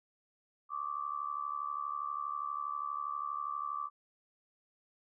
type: tone with amplitude modulation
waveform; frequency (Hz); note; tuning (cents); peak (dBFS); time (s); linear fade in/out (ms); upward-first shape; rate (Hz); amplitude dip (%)
sine; 1161; D6; -20; -31; 0.69-3.9; 50; sine; 72.4; 90
effects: none